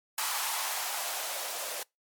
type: noise with band-pass filter sweep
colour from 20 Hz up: violet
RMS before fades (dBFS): -34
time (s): 0.18-1.83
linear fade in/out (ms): 2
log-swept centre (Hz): 990 to 540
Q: 2.7
effects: noise-tail reverb RT60 0.2 s tail -26 dB re dry + MP3 96 kbps